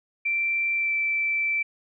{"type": "tone with pitch glide", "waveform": "sine", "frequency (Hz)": [2349, 2330], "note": ["D7", "D7"], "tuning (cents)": [0, -14], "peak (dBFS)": -22, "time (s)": [0.25, 1.63], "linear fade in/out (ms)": 10, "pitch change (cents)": -14, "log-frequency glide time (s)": [0.75, 0.93], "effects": []}